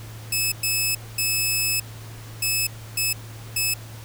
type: tone bursts at uneven times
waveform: 10% pulse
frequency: 2600 Hz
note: E7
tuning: 24 cents flat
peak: -12 dBFS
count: 6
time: 0.32-0.52 / 0.63-0.95 / 1.18-1.8 / 2.42-2.67 / 2.97-3.13 / 3.56-3.74 s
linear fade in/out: 5 ms
effects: added 111 Hz sine -37 dBFS peak until 4.04 s + pink hiss -44 dBFS RMS until 4.04 s